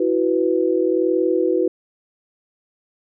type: chord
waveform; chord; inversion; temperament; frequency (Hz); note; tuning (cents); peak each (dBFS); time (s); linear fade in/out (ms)
sine; E suspended second; none; just; 329.6 / 370.8 / 494.4; E4 / F#4 / B4; 0 / +4 / +2; -20 / -19 / -21; 0-1.68; 5
effects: none